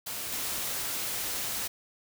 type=noise with level steps; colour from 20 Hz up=white; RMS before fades=-36 / -33 dBFS; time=0.06-1.68 s; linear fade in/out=10 ms; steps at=0.32 s; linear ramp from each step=2 ms; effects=none